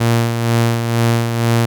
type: tone with tremolo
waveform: sawtooth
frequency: 116.54 Hz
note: A#2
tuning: in tune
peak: -7 dBFS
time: 0-1.66 s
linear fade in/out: 10 ms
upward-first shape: sine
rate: 2.1 Hz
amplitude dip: 50%
effects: none